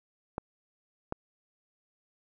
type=clicks; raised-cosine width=1 ms; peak=-18 dBFS; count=2; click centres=0.381 / 1.124 s; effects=none